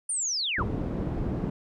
sine linear sweep, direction down, 9350 to 876 Hz, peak -26 dBFS, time 0.09-0.63 s, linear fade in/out 5 ms
white low-pass noise, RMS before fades -30 dBFS, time 0.58-1.5 s, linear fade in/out 5 ms, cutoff 260 Hz, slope 12 dB/octave
effects none

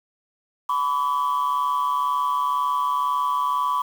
sine tone pair together, 1000 / 1142 Hz, B5 / D6, +21 / -49 cents, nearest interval major second, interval 230 cents, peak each -21 dBFS, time 0.69-3.82 s, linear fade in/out 5 ms, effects tanh soft clip ceiling -16 dBFS + 7-bit

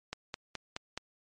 click train, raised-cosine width 0.2 ms, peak -19 dBFS, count 5, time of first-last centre 0.13-0.976 s, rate 4.73 Hz, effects MP3 48 kbps

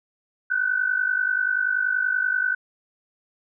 sine tone pair together, 1478 / 1528.4 Hz, F#6 / G6, -2 / -44 cents, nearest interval minor second, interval 58 cents, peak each -23 dBFS, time 0.5-2.55 s, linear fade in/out 10 ms, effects none

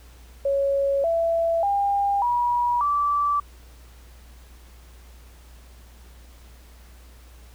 sine tone with pitch steps, 554.4 / 667 / 802.4 / 965.3 / 1161.2 Hz, C#5 / E5 / G5 / B5 / D6, 0 / +20 / +40 / -40 / -20 cents, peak -19 dBFS, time 0.45-3.4 s, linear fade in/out 5 ms, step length 590 ms, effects added 60 Hz sine -45 dBFS peak until 7.54 s + pink hiss -54 dBFS RMS until 7.54 s

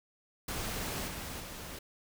pink noise with level steps, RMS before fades -37 / -41 / -44 dBFS, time 0.48-1.79 s, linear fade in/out 5 ms, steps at 1.07 / 1.39 s, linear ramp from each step 20 ms, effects none

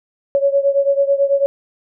sine beating tone pair, 554.4 / 563.5 Hz, C#5 / C#5, 0 / +28 cents, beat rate 9.1 Hz, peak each -14 / -17 dBFS, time 0.35-1.46 s, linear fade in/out 0 ms, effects none

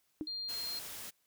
sine tone with exponential decay, 307.2 Hz, D#4, 22 cents flat, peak -30 dBFS, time 0.21-0.29 s, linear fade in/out 0 ms, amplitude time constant 17 ms
sine tone, 4200 Hz, C8, 6 cents sharp, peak -37 dBFS, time 0.27-0.79 s, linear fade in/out 2 ms
white noise, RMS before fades -45 dBFS, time 0.48-1.11 s, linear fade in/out 20 ms
effects white hiss -75 dBFS RMS until 1.26 s

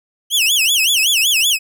sawtooth tone with vibrato, 2960 Hz, F#7, in tune, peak -9 dBFS, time 0.3-1.59 s, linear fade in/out 50 ms, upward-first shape sine, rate 5.3 Hz, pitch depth 270 cents each way, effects none

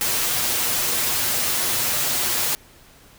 white noise with comb filter, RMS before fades -22 dBFS, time 0.01-2.55 s, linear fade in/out 0 ms, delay 8.3 ms, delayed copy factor +0.6, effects pink hiss -50 dBFS RMS until 3.18 s

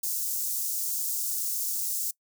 white high-pass noise, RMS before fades -30 dBFS, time 0.03-2.11 s, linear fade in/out 5 ms, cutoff 5900 Hz, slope 24 dB/octave, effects noise-tail reverb RT60 0.1 s tail -23 dB re dry

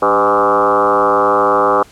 sine tone with frequency modulation, 829 Hz, G#5, 3 cents flat, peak -9 dBFS, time 0.02-1.83 s, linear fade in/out 5 ms, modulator 108 Hz, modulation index 4.3, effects pink hiss -44 dBFS RMS until 1.91 s + low-pass 11000 Hz 12 dB/octave

